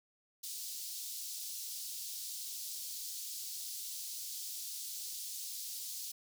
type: high-pass noise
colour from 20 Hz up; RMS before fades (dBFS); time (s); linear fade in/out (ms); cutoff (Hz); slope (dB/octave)
pink; -43; 0.43-6.12; 10; 4300; 24
effects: none